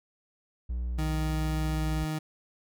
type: tone with pitch glide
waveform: triangle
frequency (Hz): 60.3 to 58.79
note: B1 to A#1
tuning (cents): -41 to +15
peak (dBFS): -27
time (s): 0.69-2.05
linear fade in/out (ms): 10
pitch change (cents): -44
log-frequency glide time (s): 1.73-1.78
type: tone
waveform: 30% pulse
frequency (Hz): 155.56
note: D#3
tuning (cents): 0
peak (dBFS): -27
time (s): 0.98-2.19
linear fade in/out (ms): 10
effects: none